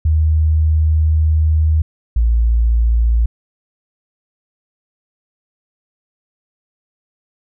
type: tone pair in turn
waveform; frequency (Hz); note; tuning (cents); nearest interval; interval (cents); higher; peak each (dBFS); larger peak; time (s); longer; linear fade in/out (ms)
sine; 78.2 / 57.38; D#2 / A#1; +9 / -27; perfect fourth; 536; first; -10; neither; 0.05-1.82 / 2.16-3.26; first; 5
effects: none